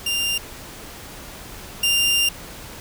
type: tone pair in turn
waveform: sawtooth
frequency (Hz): 2794 / 2794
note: F7 / F7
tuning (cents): 0 / 0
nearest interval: unison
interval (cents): 0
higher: neither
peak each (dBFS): -17 / -13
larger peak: second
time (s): 0.06-0.38 / 1.83-2.29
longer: second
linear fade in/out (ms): 5
effects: pink hiss -38 dBFS RMS until 2.8 s